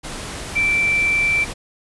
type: tone in noise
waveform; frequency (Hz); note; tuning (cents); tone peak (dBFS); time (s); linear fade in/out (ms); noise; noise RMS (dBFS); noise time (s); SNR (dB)
sine; 2338; D7; -8; -15; 0.55-1.45; 20; pink; -30; 0.03-1.54; +12
effects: resampled to 24000 Hz